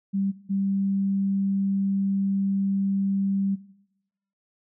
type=tone pair in turn; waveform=sine; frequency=196 / 196 Hz; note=G3 / G3; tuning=0 / 0 cents; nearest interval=unison; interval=0 cents; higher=neither; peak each=-22 dBFS; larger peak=neither; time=0.13-0.32 / 0.49-3.56 s; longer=second; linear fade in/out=20 ms; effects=noise-tail reverb RT60 0.9 s tail -19 dB re dry